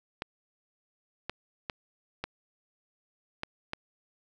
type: clicks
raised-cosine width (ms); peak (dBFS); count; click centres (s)
0.3; -17; 6; 0.221 / 1.296 / 1.698 / 2.24 / 3.434 / 3.734
effects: none